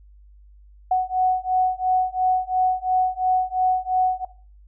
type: beating tone pair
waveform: sine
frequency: 740 / 742.9 Hz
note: F#5 / F#5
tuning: 0 / +7 cents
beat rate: 2.9 Hz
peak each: -21 dBFS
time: 0.91-4.25 s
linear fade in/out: 5 ms
effects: noise-tail reverb RT60 0.4 s tail -17 dB re dry + added 50 Hz sine -46 dBFS peak until 4.67 s